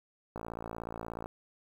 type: click train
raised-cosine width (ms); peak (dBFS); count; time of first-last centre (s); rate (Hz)
1; -25; 52; 0.36-1.259; 56.7
effects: 9-bit